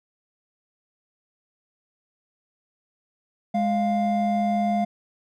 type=tone pair together; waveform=triangle; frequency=207.7 / 698.6 Hz; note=G#3 / F5; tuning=0 / 0 cents; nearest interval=octave + major sixth; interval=2100 cents; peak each=-21 dBFS; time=3.54-4.85 s; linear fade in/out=10 ms; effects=none